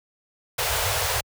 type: band-stop noise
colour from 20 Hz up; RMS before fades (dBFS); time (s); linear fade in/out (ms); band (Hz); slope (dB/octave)
pink; -24; 0.58-1.21; 10; 120 to 450; 48
effects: high-pass 60 Hz 12 dB/octave